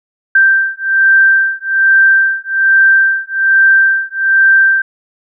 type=beating tone pair; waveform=sine; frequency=1568 / 1569.2 Hz; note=G6 / G6; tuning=0 / +1 cents; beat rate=1.2 Hz; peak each=-10 dBFS; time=0.35-4.82 s; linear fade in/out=5 ms; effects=none